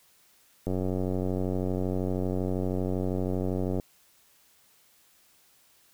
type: click train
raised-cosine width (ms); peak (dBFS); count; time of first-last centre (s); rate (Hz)
2; -17; 291; 0.67-3.798; 92.7
effects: white hiss -62 dBFS RMS until 5.93 s